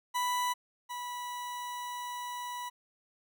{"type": "tone pair in turn", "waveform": "40% pulse", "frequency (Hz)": [987.8, 979.8], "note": ["B5", "B5"], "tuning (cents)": [0, -14], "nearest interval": "unison", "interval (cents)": 14, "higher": "first", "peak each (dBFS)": [-28, -36], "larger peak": "first", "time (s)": [[0.14, 0.54], [0.89, 2.7]], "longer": "second", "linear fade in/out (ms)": 20, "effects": []}